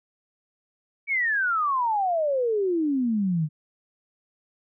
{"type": "exponential sweep", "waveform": "sine", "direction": "down", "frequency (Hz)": [2294, 147.5], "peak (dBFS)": -21, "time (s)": [1.07, 3.49], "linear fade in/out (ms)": 50, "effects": []}